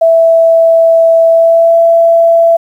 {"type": "tone with pitch glide", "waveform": "sine", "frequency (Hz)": [659.3, 668.5], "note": ["E5", "E5"], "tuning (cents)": [0, 24], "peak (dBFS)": -3, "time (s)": [0.01, 2.57], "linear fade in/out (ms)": 10, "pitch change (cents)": 24, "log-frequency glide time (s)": [1.28, 1.77], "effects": ["7-bit"]}